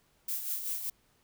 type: noise with tremolo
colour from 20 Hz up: violet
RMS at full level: -33 dBFS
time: 0.28-0.9 s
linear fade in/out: 5 ms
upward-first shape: sine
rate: 5.2 Hz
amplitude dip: 55%
effects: pink hiss -69 dBFS RMS until 1.23 s